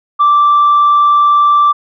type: tone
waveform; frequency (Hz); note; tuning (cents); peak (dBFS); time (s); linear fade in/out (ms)
sine; 1171; D6; -5; -4; 0.19-1.73; 20
effects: tanh soft clip ceiling -3 dBFS